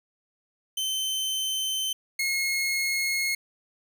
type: tone pair in turn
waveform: sawtooth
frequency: 3080 / 2163 Hz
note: G7 / C#7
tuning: -31 / -43 cents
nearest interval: tritone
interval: 612 cents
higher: first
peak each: -23 / -21 dBFS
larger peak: second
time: 0.77-1.93 / 2.19-3.35 s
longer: neither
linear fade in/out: 5 ms
effects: none